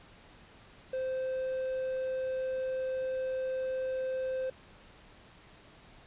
triangle tone, 520 Hz, C5, 11 cents flat, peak -29 dBFS, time 0.93-4.5 s, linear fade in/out 5 ms, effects pink hiss -56 dBFS RMS until 6.06 s + resampled to 8000 Hz

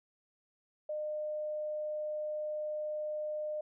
sine tone, 607 Hz, D#5, 43 cents flat, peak -34 dBFS, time 0.89-3.61 s, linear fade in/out 5 ms, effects none

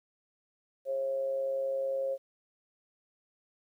sine tone with amplitude modulation, 540 Hz, C#5, 45 cents flat, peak -27 dBFS, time 0.85-2.18 s, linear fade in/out 50 ms, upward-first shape sine, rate 131 Hz, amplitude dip 45%, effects 11-bit

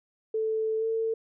sine tone with pitch glide, 440 to 448.5 Hz, A4 to A4, 0 to +33 cents, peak -25 dBFS, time 0.34-1.14 s, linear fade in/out 5 ms, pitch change +33 cents, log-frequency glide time 0.78-0.85 s, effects none

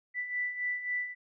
sine beating tone pair, 1975.5 / 1979.2 Hz, B6 / B6, 0 / +3 cents, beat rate 3.7 Hz, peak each -38 / -32 dBFS, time 0.14-1.15 s, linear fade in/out 50 ms, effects none

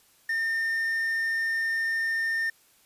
triangle tone with quantisation, 1813 Hz, A#6, 49 cents flat, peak -23 dBFS, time 0.29-2.5 s, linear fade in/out 5 ms, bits 8, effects white hiss -61 dBFS RMS until 2.85 s + resampled to 32000 Hz

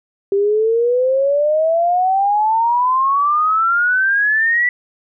sine exponential sweep, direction up, 392 to 1975.5 Hz, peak -12 dBFS, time 0.32-4.69 s, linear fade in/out 2 ms, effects none

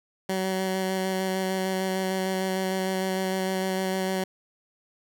15% pulse tone with vibrato, 188.8 Hz, F#3, 35 cents sharp, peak -19 dBFS, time 0.29-4.24 s, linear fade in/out 5 ms, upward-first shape square, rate 6.6 Hz, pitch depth 10 cents each way, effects none

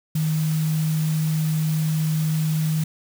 sine tone in noise, 156.5 Hz, D#3, 10 cents sharp, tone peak -19 dBFS, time 0.15-2.84 s, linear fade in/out 5 ms, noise white, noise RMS -36 dBFS, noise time 0.15-2.84 s, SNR +14 dB, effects none

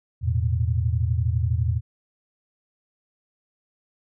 sine chord, E suspended fourth, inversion none, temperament equal with one note detuned, 82.41 / 110 / 122.12 Hz, E2 / A2 / B2, 0 / 0 / -19 cents, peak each -23 / -24 / -26 dBFS, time 0.21-1.81 s, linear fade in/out 50 ms, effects none

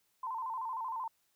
sine tone with vibrato, 965 Hz, B5, 40 cents flat, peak -35 dBFS, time 0.23-1.08 s, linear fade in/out 5 ms, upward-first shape square, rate 13 Hz, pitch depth 110 cents each way, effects white hiss -75 dBFS RMS until 1.35 s

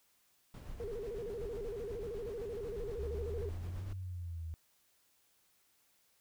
brown noise with tremolo, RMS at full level -45 dBFS, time 0.54-3.93 s, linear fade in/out 2 ms, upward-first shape sine, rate 8.1 Hz, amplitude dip 40%
sine tone with vibrato, 436.7 Hz, A4, 13 cents flat, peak -39 dBFS, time 0.8-3.49 s, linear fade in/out 0 ms, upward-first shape square, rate 13 Hz, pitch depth 130 cents each way
sine exponential two-way sweep, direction up then down, 69.3 to 96.1 to 79.3 Hz, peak -39 dBFS, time 2.98-4.54 s, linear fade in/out 0 ms, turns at 3.89 s
effects white hiss -72 dBFS RMS until 6.2 s

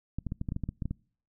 clicks, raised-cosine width 5 ms, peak -20 dBFS, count 12, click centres 0.186 / 0.267 / 0.321 / 0.414 / 0.488 / 0.521 / 0.564 / 0.637 / 0.69 / 0.822 / 0.856 / 0.91 s, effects noise-tail reverb RT60 0.5 s tail -26 dB re dry

